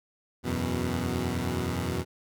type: chord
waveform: 15% pulse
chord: E suspended second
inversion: none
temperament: equal with one note detuned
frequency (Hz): 82.41 / 91.97 / 123.47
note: E2 / F#2 / B2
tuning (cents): 0 / -10 / 0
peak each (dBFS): -26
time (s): 0.43-2.05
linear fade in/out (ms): 50
effects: none